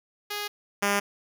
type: tone pair in turn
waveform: 5% pulse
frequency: 413.6 / 202.1 Hz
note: G#4 / G#3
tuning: -7 / -47 cents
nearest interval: octave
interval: 1240 cents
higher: first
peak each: -19 / -11 dBFS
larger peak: second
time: 0.3-0.48 / 0.82-1 s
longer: neither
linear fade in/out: 10 ms
effects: none